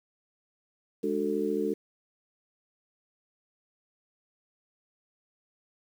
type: harmonic tone with a mistuned harmonic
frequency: 74 Hz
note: D2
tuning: 14 cents sharp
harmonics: 3 / 4 / 5 / 6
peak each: -34 / -32 / -32 / -30 dBFS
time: 1.03-1.74 s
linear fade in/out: 10 ms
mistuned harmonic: 3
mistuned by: -120 cents
effects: 9-bit